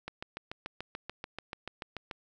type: click train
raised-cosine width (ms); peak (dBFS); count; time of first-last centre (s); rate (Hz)
0.3; -22; 15; 0.08-2.112; 6.89
effects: none